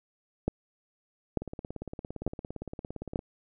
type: two click trains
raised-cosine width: 2 ms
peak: -24 / -13 dBFS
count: 32 / 4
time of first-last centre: 1.42-3.191 / 0.48-3.159 s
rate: 17.5 / 1.12 Hz
effects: none